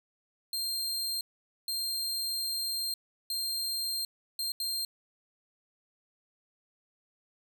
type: tone bursts at uneven times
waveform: sawtooth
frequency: 4186 Hz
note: C8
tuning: in tune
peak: -28 dBFS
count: 5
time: 0.53-1.21 / 1.68-2.94 / 3.3-4.05 / 4.39-4.52 / 4.6-4.85 s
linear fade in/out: 2 ms
effects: none